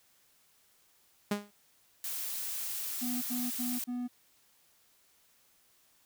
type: tone with exponential decay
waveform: sawtooth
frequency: 205.3 Hz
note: G#3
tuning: 20 cents flat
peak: -22 dBFS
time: 1.31-1.51 s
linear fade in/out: 5 ms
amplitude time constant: 43 ms
type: noise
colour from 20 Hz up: blue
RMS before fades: -37 dBFS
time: 2.04-3.84 s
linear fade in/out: 2 ms
type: tone bursts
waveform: triangle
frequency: 245.7 Hz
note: B3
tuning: 9 cents flat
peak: -31 dBFS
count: 4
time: 3.01-4.081 s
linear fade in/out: 20 ms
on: 210 ms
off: 77 ms
effects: white hiss -67 dBFS RMS until 6.05 s